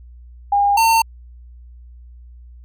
sine / square tone pair in turn, 809 / 905.8 Hz, G#5 / A#5, -46 / -50 cents, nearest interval major second, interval 196 cents, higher second, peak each -12 dBFS, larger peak neither, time 0.52-0.77 / 0.77-1.02 s, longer neither, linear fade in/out 5 ms, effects added 60 Hz sine -38 dBFS peak until 2.64 s

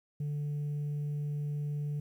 sine tone, 146.83 Hz, D3, in tune, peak -29 dBFS, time 0.2-2 s, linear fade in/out 5 ms, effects tanh soft clip ceiling -31 dBFS + 11-bit

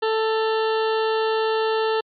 harmonic tone with a mistuned harmonic, 441.2 Hz, A4, 5 cents sharp, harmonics 1 / 2 / 3 / 4 / 6 / 7 / 8 / 9 / 10, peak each -20 / -26 / -30 / -32 / -36 / -37 / -38 / -39 / -40 dBFS, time 0.02-2.01 s, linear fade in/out 10 ms, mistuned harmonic 6, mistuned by +70 cents, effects MP3 96 kbps

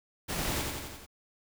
pink noise with echo, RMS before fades -34 dBFS, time 0.28-0.63 s, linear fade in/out 20 ms, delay 87 ms, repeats 5, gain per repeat -3 dB, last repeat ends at 1.065 s, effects none

